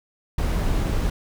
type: noise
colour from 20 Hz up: brown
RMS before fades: -22 dBFS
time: 0.38-1.1 s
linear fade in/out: 5 ms
effects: none